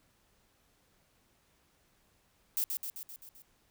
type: noise with echo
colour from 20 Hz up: violet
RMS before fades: -31 dBFS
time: 2.57-2.64 s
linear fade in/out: 0 ms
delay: 130 ms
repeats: 6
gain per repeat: -4 dB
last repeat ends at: 3.42 s
effects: pink hiss -70 dBFS RMS until 3.7 s